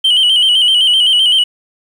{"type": "tone with vibrato", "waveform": "sine", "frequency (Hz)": 3033, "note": "F#7", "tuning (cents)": 42, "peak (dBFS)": -5, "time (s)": [0.04, 1.44], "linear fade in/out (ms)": 10, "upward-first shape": "square", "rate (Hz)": 7.8, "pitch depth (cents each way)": 55, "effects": ["tanh soft clip ceiling -6 dBFS", "7-bit"]}